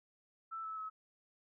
sine tone with pitch steps, 1325 / 1306 / 1287.3 Hz, E6 / E6 / E6, +9 / -17 / -41 cents, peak -40 dBFS, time 0.51-0.9 s, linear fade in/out 20 ms, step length 130 ms, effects none

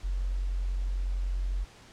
sine tone, 45.42 Hz, F#1, 31 cents flat, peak -27 dBFS, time 0.03-1.65 s, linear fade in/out 20 ms, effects pink hiss -53 dBFS RMS until 1.92 s + low-pass 7000 Hz 12 dB/octave

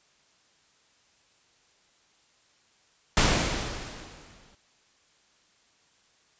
pink noise with exponential decay, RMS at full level -19 dBFS, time 3.17-4.55 s, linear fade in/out 1 ms, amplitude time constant 300 ms, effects white hiss -64 dBFS RMS until 6.39 s + resampled to 16000 Hz

